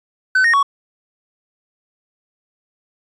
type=tone with pitch steps; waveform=triangle; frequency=1518 / 1856 / 1118 Hz; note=F#6 / A#6 / C#6; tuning=+44 / -8 / +14 cents; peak=-9 dBFS; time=0.35-0.629 s; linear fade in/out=5 ms; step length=93 ms; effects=resampled to 22050 Hz